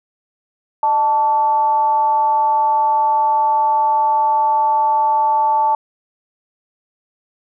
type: tone with frequency modulation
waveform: sine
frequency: 880 Hz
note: A5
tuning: in tune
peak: -12 dBFS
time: 0.83-5.75 s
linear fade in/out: 2 ms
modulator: 265 Hz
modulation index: 0.36
effects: none